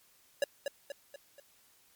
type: tone with echo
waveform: square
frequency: 563 Hz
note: C#5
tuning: 27 cents sharp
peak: -26 dBFS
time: 0.42-0.44 s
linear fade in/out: 2 ms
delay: 240 ms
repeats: 4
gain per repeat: -6 dB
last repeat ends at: 1.4 s
effects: white hiss -65 dBFS RMS until 1.95 s + MP3 96 kbps